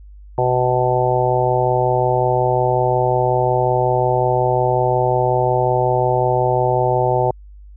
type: harmonic tone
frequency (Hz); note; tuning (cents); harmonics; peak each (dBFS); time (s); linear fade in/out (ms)
125.5; B2; +28; 1 / 3 / 4 / 5 / 6 / 7; -21 / -21 / -21 / -21 / -21 / -21; 0.38-7.31; 2
effects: added 50 Hz sine -37 dBFS peak until 7.76 s